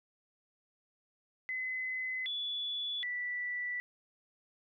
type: tone with pitch steps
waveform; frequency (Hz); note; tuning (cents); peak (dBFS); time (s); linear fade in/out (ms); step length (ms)
sine; 2031 / 3434 / 1966; B6 / A7 / B6; +48 / -43 / -8; -34; 1.49-3.8; 0; 770
effects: none